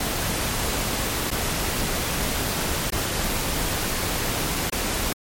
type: noise with dropouts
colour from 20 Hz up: pink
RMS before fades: -25 dBFS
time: 0-5.13 s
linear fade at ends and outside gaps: 5 ms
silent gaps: 1.306-1.312 / 2.904-2.921 / 4.7-4.722 s
effects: MP3 64 kbps